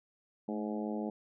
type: harmonic tone with a mistuned harmonic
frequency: 105.3 Hz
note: G#2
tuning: 24 cents sharp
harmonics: 2 / 3 / 4 / 5 / 6 / 7 / 8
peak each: -36 / -40 / -42 / -44 / -46 / -47 / -48 dBFS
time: 0.48-1.1 s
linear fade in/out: 5 ms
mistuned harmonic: 2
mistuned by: +41 cents
effects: none